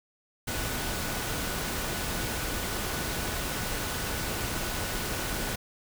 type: tone in noise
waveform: sine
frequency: 1480 Hz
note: F#6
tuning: in tune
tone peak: -43 dBFS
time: 0.47-5.56 s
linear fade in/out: 10 ms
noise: pink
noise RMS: -32 dBFS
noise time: 0.47-5.56 s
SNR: -14 dB
effects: none